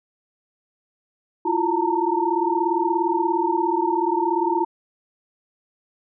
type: tone cluster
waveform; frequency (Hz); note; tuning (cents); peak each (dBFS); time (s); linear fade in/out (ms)
sine; 334.8 / 355.3 / 892 / 929; E4 / F4 / A5 / A#5; +27 / +30 / +23 / -6; -24; 1.45-4.65; 10
effects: none